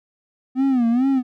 triangle tone with vibrato, 250.8 Hz, B3, 27 cents sharp, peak -13 dBFS, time 0.55-1.23 s, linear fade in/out 50 ms, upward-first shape sine, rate 2.3 Hz, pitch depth 150 cents each way, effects none

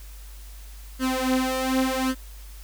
sawtooth tone with flanger, 260 Hz, C4, 11 cents flat, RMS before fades -24 dBFS, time 0.99-2.15 s, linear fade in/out 50 ms, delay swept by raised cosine 0.62 to 5.52 ms, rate 0.87 Hz, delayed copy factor +0.85, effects added 50 Hz sine -39 dBFS peak until 2.63 s + white hiss -50 dBFS RMS until 2.63 s

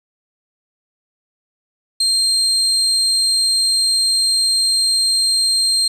35% pulse tone, 4186 Hz, C8, in tune, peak -12 dBFS, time 2-5.88 s, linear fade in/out 5 ms, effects resampled to 32000 Hz + 7-bit

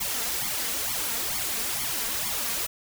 white noise with flanger, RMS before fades -29 dBFS, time 0-2.67 s, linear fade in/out 10 ms, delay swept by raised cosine 0.9 to 4.4 ms, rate 2.2 Hz, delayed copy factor +0.9, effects none

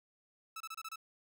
sawtooth tone bursts, 1309 Hz, E6, 13 cents flat, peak -38 dBFS, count 6, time 0.56-0.959 s, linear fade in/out 5 ms, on 44 ms, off 27 ms, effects none

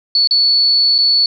sine tone with dropouts, 4435 Hz, C#8, in tune, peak -9 dBFS, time 0.15-1.26 s, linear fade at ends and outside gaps 2 ms, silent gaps 0.274-0.309 / 0.982-0.986 s, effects none

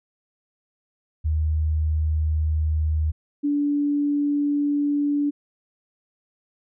sine tone pair in turn, 77.78 / 289.4 Hz, D#2 / D4, 0 / -25 cents, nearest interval octave + major seventh, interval 2275 cents, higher second, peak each -19 dBFS, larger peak neither, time 1.24-3.12 / 3.43-5.31 s, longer neither, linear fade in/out 20 ms, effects none

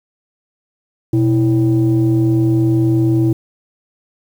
sine tone pair together, 122.7 / 327.6 Hz, B2 / E4, -11 / -11 cents, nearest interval octave + perfect fourth, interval 1700 cents, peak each -12 dBFS, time 1.13-3.33 s, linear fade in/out 5 ms, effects tanh soft clip ceiling -6 dBFS + 7-bit

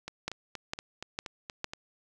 two click trains, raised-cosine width 0.2 ms, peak -15 / -21 dBFS, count 4 / 8, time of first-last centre 0.28-1.644 / 0.08-1.735 s, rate 2.2 / 4.23 Hz, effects none

